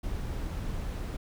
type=noise; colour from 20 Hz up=brown; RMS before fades=-34 dBFS; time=0.03-1.17 s; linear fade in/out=10 ms; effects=none